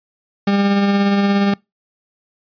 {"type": "tone with tremolo", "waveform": "40% pulse", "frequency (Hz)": 200, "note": "G3", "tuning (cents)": 35, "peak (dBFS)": -11, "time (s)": [0.47, 1.54], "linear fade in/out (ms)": 5, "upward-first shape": "sine", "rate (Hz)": 17, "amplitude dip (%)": 30, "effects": ["noise-tail reverb RT60 0.2 s tail -25 dB re dry", "resampled to 11025 Hz"]}